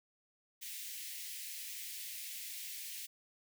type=high-pass noise; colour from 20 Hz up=white; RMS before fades=-45 dBFS; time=0.61-3.07 s; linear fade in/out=20 ms; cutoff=1900 Hz; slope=48 dB/octave; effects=none

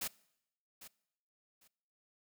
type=noise with echo; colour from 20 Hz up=white; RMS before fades=-38 dBFS; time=0.01-0.08 s; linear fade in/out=10 ms; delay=800 ms; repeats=2; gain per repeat=-14 dB; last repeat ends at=1.68 s; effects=noise-tail reverb RT60 0.8 s tail -22 dB re dry

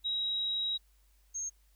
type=tone pair in turn; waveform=sine; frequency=3833 / 6446 Hz; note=A#7 / G8; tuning=+47 / +47 cents; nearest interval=major sixth; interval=900 cents; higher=second; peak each=-30 / -34 dBFS; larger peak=first; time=0.04-0.78 / 1.34-1.5 s; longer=first; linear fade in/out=20 ms; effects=added 50 Hz sine -63 dBFS peak until 1.75 s + white hiss -72 dBFS RMS until 1.75 s

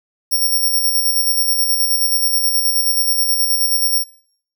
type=tone with tremolo; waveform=10% pulse; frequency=5550 Hz; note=F8; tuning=12 cents flat; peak=-7 dBFS; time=0.31-4.04 s; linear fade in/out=20 ms; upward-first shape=square; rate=9.4 Hz; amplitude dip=40%; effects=noise-tail reverb RT60 0.6 s tail -22 dB re dry

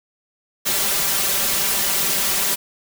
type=noise with comb filter; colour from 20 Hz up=white; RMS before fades=-20 dBFS; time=0.65-2.56 s; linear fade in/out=20 ms; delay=5.1 ms; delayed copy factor=+1; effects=none

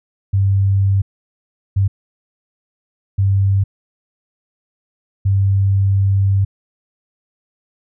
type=tone bursts at uneven times; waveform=sine; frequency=98 Hz; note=G2; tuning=in tune; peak=-11 dBFS; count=4; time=0.33-1.02 / 1.76-1.88 / 3.18-3.64 / 5.25-6.45 s; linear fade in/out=10 ms; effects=none

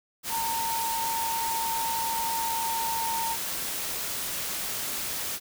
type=tone in noise; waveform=sine; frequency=913 Hz; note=A#5; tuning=36 cents flat; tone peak=-28 dBFS; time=0.29-3.37 s; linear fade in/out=50 ms; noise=white; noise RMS=-32 dBFS; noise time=0.23-5.4 s; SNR=+1 dB; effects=none

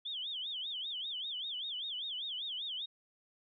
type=tone with vibrato; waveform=sine; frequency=3322 Hz; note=G#7; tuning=in tune; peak=-37 dBFS; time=0.05-2.86 s; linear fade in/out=10 ms; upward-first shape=sine; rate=5.1 Hz; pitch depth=210 cents each way; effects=none

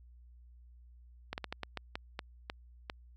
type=slowing click train; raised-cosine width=0.3 ms; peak=-21 dBFS; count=10; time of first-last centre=1.33-2.899 s; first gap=49 ms; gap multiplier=1.3; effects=added 60 Hz sine -54 dBFS peak until 3.16 s

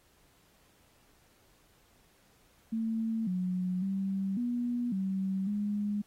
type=tone with pitch steps; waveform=sine; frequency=224.1 / 182.5 / 193.8 / 241.9 / 191.5 / 206.3 Hz; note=A3 / F#3 / G3 / B3 / G3 / G#3; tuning=+32 / -24 / -20 / -36 / -40 / -11 cents; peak=-29 dBFS; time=2.72-6.02 s; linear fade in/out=10 ms; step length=550 ms; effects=pink hiss -66 dBFS RMS until 6.06 s + AAC 48 kbps

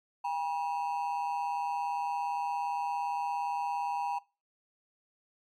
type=ring-modulated tone; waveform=triangle; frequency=885 Hz; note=A5; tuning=10 cents sharp; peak=-25 dBFS; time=0.24-4.19 s; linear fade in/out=10 ms; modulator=78.7 Hz; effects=noise-tail reverb RT60 0.3 s tail -22 dB re dry + MP3 96 kbps

